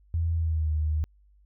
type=tone with pitch glide; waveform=sine; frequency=83 to 77 Hz; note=E2 to D#2; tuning=+12 to -17 cents; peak=-23 dBFS; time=0.14-1.04 s; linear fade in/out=0 ms; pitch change=-129 cents; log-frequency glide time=0.34-0.71 s; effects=added 50 Hz sine -56 dBFS peak until 1.45 s

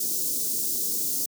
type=band-stop noise; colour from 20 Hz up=white; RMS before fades=-27 dBFS; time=0-1.26 s; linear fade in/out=5 ms; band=410 to 5300 Hz; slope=24 dB/octave; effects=high-pass 200 Hz 12 dB/octave

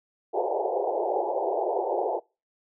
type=band-pass noise; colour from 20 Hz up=pink; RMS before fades=-27 dBFS; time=0.33-2.2 s; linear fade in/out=20 ms; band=360 to 890 Hz; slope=96 dB/octave; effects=noise-tail reverb RT60 0.3 s tail -26 dB re dry

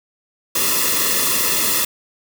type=noise with comb filter; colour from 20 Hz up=white; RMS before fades=-18 dBFS; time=0.55-1.85 s; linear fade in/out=5 ms; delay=1.3 ms; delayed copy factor=-0.9; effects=none

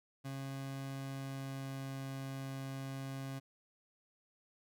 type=tone with pitch glide; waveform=30% pulse; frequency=135.9 to 134.96 Hz; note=C#3 to C#3; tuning=-34 to -46 cents; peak=-38 dBFS; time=0.24-3.4 s; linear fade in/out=20 ms; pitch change=-12 cents; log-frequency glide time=0.93-1.98 s; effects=none

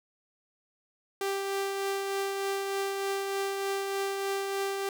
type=tone with tremolo; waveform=sawtooth; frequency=393 Hz; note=G4; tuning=4 cents sharp; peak=-24 dBFS; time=1.21-4.89 s; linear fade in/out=2 ms; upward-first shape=triangle; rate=3.3 Hz; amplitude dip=35%; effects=none

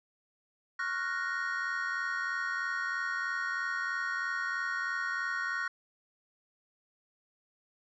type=chord; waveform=triangle; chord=Gb major seventh; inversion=second; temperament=equal with one note detuned; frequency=1101.7 / 1396.9 / 1480 / 1864.7 Hz; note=Db6 / F6 / Gb6 / Bb6; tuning=-11 / 0 / 0 / 0 cents; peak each=-38 / -36 / -34 / -34 dBFS; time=0.79-5.68 s; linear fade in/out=5 ms; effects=resampled to 16000 Hz

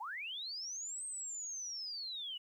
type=linear two-way sweep; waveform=sine; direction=up then down; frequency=777 to 8400 to 2862 Hz; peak=-40 dBFS; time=0-2.38 s; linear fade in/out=10 ms; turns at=1.05 s; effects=12-bit

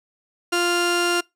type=tone pair together; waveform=sawtooth; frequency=349 / 1396 Hz; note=F4 / F6; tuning=-1 / -1 cents; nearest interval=2 octaves; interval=2400 cents; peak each=-17 dBFS; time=0.52-1.21 s; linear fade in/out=10 ms; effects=noise-tail reverb RT60 0.2 s tail -25 dB re dry + low-pass 11000 Hz 12 dB/octave

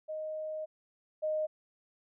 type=tone pair in turn; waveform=sine; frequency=622.3 / 618.7 Hz; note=D#5 / D#5; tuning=0 / -10 cents; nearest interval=unison; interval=10 cents; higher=first; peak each=-35 / -29 dBFS; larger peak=second; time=0.08-0.66 / 1.22-1.47 s; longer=first; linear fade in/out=20 ms; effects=none

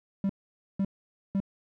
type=tone bursts; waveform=triangle; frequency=195.8 Hz; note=G3; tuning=2 cents flat; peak=-22 dBFS; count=3; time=0.24-1.402 s; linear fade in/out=2 ms; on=54 ms; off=500 ms; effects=none

